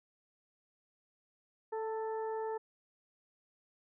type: harmonic tone with a mistuned harmonic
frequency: 440.2 Hz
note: A4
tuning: 1 cent sharp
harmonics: 1 / 2 / 3 / 4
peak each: -36 / -40 / -53 / -54 dBFS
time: 1.72-2.58 s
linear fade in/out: 10 ms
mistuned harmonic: 2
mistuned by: +16 cents
effects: none